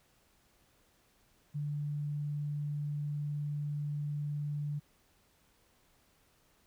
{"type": "tone", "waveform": "sine", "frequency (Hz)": 146.83, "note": "D3", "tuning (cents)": 0, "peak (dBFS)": -33, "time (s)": [1.54, 4.8], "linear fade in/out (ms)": 20, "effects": ["pink hiss -69 dBFS RMS until 6.66 s"]}